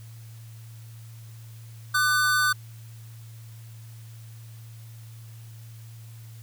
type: tone pair together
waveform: square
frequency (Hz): 1192 / 1501.8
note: D6 / F#6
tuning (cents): +25 / +25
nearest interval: major third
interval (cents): 400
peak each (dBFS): -26 / -22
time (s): 1.94-2.53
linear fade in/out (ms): 10
effects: added 113 Hz sine -41 dBFS peak until 6.42 s + white hiss -55 dBFS RMS until 6.42 s